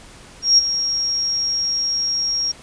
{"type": "tone with ADSR envelope", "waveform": "sine", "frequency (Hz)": 5588, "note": "F8", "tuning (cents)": 0, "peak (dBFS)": -7, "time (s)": [0.42, 2.52], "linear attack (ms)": 160, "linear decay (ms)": 19, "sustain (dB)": -11, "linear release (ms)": 9, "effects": ["pink hiss -43 dBFS RMS until 2.62 s", "resampled to 22050 Hz"]}